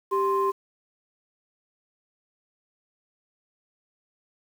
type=tone pair together; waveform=sine; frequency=392 / 1046.5 Hz; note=G4 / C6; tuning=0 / 0 cents; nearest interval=octave + perfect fourth; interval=1700 cents; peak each=-23 dBFS; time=0.11-0.52 s; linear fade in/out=20 ms; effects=tanh soft clip ceiling -14 dBFS + 8-bit